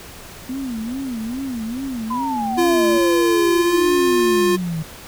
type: tone with vibrato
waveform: sine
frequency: 245.5 Hz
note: B3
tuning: 10 cents flat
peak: -23 dBFS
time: 0.49-2.98 s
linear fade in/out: 5 ms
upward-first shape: sine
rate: 2.4 Hz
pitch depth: 190 cents each way
type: exponential sweep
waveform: sine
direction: down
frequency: 1032 to 155.56 Hz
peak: -21 dBFS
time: 2.1-4.83 s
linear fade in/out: 10 ms
type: tone with pitch glide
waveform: square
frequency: 343.2 to 354.3 Hz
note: F4 to F4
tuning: -30 to +25 cents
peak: -15 dBFS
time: 2.57-4.57 s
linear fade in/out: 20 ms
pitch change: +55 cents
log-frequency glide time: 3.57-3.93 s
effects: pink hiss -38 dBFS RMS until 5.07 s